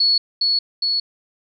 sine tone with echo, 4390 Hz, C#8, 18 cents flat, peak -13 dBFS, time 0-0.18 s, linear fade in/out 5 ms, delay 410 ms, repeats 2, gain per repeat -2 dB, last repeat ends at 1 s, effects none

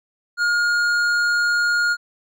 triangle tone with hard clipping, 1425 Hz, F6, 34 cents sharp, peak -18 dBFS, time 0.37-1.97 s, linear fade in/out 50 ms, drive 12 dB, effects none

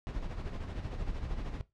brown noise with tremolo, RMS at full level -35 dBFS, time 0.07-1.61 s, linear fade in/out 0 ms, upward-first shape sine, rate 13 Hz, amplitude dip 55%, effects noise-tail reverb RT60 0.2 s tail -17 dB re dry + low-pass 5000 Hz 12 dB/octave

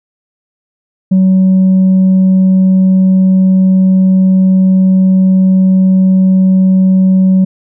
sine tone with tanh clipping, 188.1 Hz, F#3, 29 cents sharp, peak -5 dBFS, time 1.11-7.45 s, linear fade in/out 10 ms, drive 1 dB, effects none

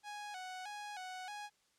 sawtooth tone with vibrato, 784 Hz, G5, in tune, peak -40 dBFS, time 0.03-1.5 s, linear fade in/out 50 ms, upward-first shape square, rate 1.6 Hz, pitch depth 98 cents each way, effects white hiss -74 dBFS RMS until 1.78 s + low-pass 8000 Hz 12 dB/octave

